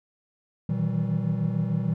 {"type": "tone cluster", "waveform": "triangle", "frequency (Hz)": [119.6, 157.3, 163.9, 191.4], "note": ["A#2", "D#3", "E3", "G3"], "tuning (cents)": [45, 19, -10, -41], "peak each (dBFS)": -27, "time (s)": [0.69, 1.94], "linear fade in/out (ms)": 5, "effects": []}